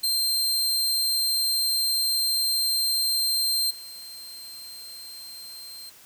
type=tone with level steps; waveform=sawtooth; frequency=4159 Hz; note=C8; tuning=11 cents flat; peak=-19 / -36 dBFS; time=0.03-5.9 s; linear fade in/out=10 ms; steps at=3.7 s; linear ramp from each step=10 ms; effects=white hiss -51 dBFS RMS until 6.05 s